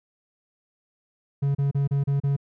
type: tone bursts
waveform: triangle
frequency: 140 Hz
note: C#3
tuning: 18 cents sharp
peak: -18 dBFS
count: 6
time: 1.42-2.365 s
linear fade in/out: 10 ms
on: 130 ms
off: 33 ms
effects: none